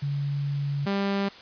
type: tone pair in turn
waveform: sine / sawtooth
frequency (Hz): 141.9 / 198.26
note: C#3 / G3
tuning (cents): +41 / +20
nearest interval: tritone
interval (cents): 579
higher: second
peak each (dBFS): -25 / -20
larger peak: second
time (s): 0.02-0.86 / 0.86-1.29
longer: first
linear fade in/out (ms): 10
effects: white hiss -46 dBFS RMS until 1.41 s + resampled to 11025 Hz